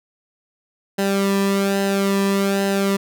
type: tone with flanger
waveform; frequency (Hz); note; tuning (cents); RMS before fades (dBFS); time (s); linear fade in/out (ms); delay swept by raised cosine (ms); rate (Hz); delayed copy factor
sawtooth; 197.1; G3; +10; -19; 0.98-2.97; 10; 0.87 to 1.39; 1.2; -0.7
effects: none